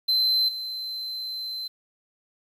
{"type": "tone with level steps", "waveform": "triangle", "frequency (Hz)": 4079, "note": "C8", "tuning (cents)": -45, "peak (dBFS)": [-18, -29], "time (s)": [0.08, 1.68], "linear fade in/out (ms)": 10, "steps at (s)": 0.48, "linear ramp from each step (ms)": 10, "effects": ["9-bit"]}